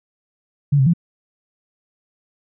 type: tone with pitch steps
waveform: sine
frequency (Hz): 143.1 / 132.7 / 169.7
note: D3 / C3 / F3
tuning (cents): -45 / +25 / -49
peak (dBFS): -11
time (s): 0.72-0.936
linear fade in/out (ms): 10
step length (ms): 72
effects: none